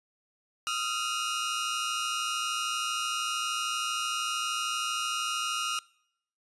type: tone cluster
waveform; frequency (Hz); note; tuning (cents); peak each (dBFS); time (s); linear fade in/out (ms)
sawtooth; 1253 / 1366 / 2859; D#6 / F6 / F7; +12 / -39 / +40; -30; 0.67-5.79; 0
effects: noise-tail reverb RT60 0.7 s tail -24 dB re dry + resampled to 24000 Hz